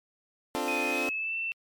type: chord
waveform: 20% pulse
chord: D minor seventh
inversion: third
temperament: equal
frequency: 261.6 / 293.7 / 349.2 / 440 Hz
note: C4 / D4 / F4 / A4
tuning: 0 / 0 / 0 / 0 cents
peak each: -30 dBFS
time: 0.55-1.09 s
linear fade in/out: 0 ms
type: tone with pitch glide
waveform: sine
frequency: 2500 to 2679 Hz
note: D#7 to E7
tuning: +8 to +27 cents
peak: -29 dBFS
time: 0.68-1.52 s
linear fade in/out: 0 ms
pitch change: +119 cents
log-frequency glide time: 0.88-1.36 s
effects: MP3 96 kbps